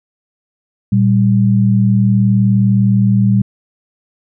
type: tone pair together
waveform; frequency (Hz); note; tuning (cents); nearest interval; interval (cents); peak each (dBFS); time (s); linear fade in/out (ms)
sine; 116.54 / 196; A#2 / G3; 0 / 0; major sixth; 900; -11; 0.92-3.42; 5
effects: none